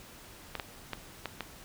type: clicks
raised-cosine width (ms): 0.3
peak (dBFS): -18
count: 5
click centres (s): 0.553 / 0.598 / 0.933 / 1.257 / 1.407
effects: pink hiss -51 dBFS RMS until 1.64 s